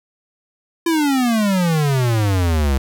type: exponential sweep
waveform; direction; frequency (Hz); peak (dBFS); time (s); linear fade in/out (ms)
square; down; 342 to 65.41; -15; 0.86-2.78; 5
effects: none